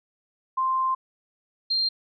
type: tone pair in turn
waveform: sine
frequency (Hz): 1046.5 / 4186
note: C6 / C8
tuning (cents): 0 / 0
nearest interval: 2 octaves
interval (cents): 2400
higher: second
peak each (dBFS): -21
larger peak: neither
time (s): 0.57-0.95 / 1.7-1.89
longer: first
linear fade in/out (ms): 10
effects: none